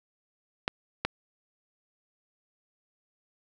clicks, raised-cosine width 0.3 ms, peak -10 dBFS, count 2, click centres 0.679 / 1.05 s, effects none

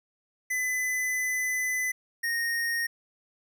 square tone pair in turn, 2010 / 1858.1 Hz, B6 / A#6, +30 / -6 cents, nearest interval minor second, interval 136 cents, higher first, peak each -27 dBFS, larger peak neither, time 0.5-1.92 / 2.23-2.87 s, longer first, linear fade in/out 10 ms, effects none

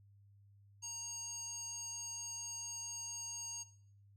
square tone with band-pass filter, 932.3 Hz, A#5, in tune, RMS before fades -45 dBFS, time 0.82-3.64 s, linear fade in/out 20 ms, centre 6400 Hz, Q 5.2, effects noise-tail reverb RT60 0.6 s tail -17 dB re dry + added 100 Hz sine -61 dBFS peak until 4.16 s

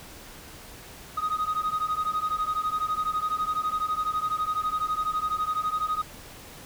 sine beating tone pair, 1244.5 / 1256.5 Hz, D#6 / D#6, 0 / +17 cents, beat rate 12 Hz, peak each -26 dBFS, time 1.17-6.02 s, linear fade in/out 10 ms, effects tanh soft clip ceiling -22 dBFS + pink hiss -45 dBFS RMS until 6.65 s

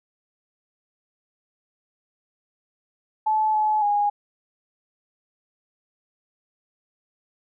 sine tone with pitch steps, 865 / 856 / 823 Hz, A5 / A5 / G#5, -30 / -48 / -16 cents, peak -18 dBFS, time 3.26-4.1 s, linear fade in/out 10 ms, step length 280 ms, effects none

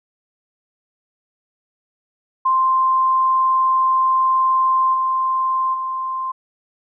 sine tone with level steps, 1046.5 Hz, C6, in tune, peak -13 / -16 / -21 dBFS, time 2.45-6.32 s, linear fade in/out 10 ms, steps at 4.93 / 5.73 s, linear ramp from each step 20 ms, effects none

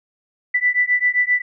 sine beating tone pair, 1975.5 / 1983.1 Hz, B6 / B6, 0 / +7 cents, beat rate 7.6 Hz, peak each -18 dBFS, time 0.54-1.42 s, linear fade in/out 10 ms, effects none

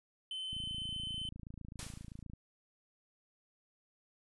triangle tone, 3061 Hz, G7, 42 cents flat, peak -37 dBFS, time 0.31-1.29 s, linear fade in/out 2 ms
click train, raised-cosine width 5 ms, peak -35 dBFS, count 51, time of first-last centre 0.53-2.335 s, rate 27.7 Hz
white noise with exponential decay, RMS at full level -42 dBFS, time 1.79-2.23 s, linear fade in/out 2 ms, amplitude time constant 94 ms
effects resampled to 24000 Hz

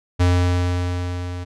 square tone with level ramp, 89.1 Hz, F2, 35 cents sharp, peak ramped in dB -13 to -28 dBFS, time 0.19-1.45 s, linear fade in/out 20 ms, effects low-pass 7000 Hz 12 dB/octave

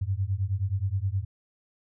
sine beating tone pair, 92.5 / 102 Hz, F#2 / G#2, 0 / -31 cents, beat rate 9.5 Hz, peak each -28 dBFS, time 0.01-1.25 s, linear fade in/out 10 ms, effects none

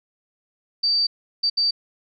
sine tone bursts at uneven times, 4634 Hz, D8, 24 cents flat, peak -17 dBFS, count 3, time 0.83-1.07 / 1.43-1.5 / 1.57-1.71 s, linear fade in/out 10 ms, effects none

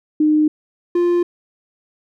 sine / triangle tone pair in turn, 305.2 / 349.3 Hz, D#4 / F4, -33 / 0 cents, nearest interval major second, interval 233 cents, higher second, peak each -11 dBFS, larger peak neither, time 0.2-0.48 / 0.95-1.23 s, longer neither, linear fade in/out 5 ms, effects none

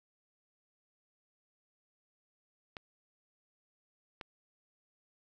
clicks, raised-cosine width 0.3 ms, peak -26 dBFS, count 2, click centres 2.768 / 4.212 s, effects none

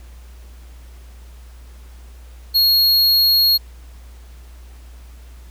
square tone, 4300 Hz, C8, 47 cents sharp, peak -12 dBFS, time 2.54-3.58 s, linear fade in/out 20 ms, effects added 60 Hz sine -37 dBFS peak until 5.5 s + pink hiss -51 dBFS RMS until 5.5 s

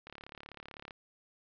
click train, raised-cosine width 0.3 ms, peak -30 dBFS, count 31, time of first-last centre 0.07-0.908 s, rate 35.8 Hz, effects low-pass 5000 Hz 12 dB/octave

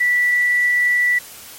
sine tone, 1961 Hz, B6, 13 cents flat, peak -13 dBFS, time 0-1.19 s, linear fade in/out 10 ms, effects white hiss -38 dBFS RMS until 1.58 s + MP3 64 kbps

